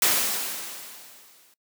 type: noise with exponential decay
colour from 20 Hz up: white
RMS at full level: -19 dBFS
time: 0.02-1.54 s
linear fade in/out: 2 ms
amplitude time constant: 330 ms
effects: noise-tail reverb RT60 0.1 s tail -20 dB re dry + high-pass 200 Hz 12 dB/octave